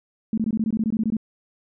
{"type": "tone bursts", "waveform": "sine", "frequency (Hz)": 220, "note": "A3", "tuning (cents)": 0, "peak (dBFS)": -19, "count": 13, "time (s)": [0.33, 1.168], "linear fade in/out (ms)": 2, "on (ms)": 46, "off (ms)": 20, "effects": []}